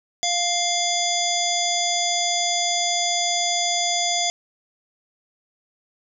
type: harmonic tone with a mistuned harmonic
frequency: 698.5 Hz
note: F5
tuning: in tune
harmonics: 1 / 3 / 5 / 7 / 9 / 10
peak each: -25 / -30 / -25 / -28 / -29 / -27 dBFS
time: 0.23-4.3 s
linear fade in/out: 0 ms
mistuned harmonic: 5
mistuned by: -31 cents
effects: none